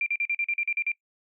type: tone bursts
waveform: sine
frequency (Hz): 2373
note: D7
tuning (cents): +17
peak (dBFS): -23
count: 10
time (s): 0.01-0.918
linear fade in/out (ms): 2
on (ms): 53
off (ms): 42
effects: noise-tail reverb RT60 0.1 s tail -23 dB re dry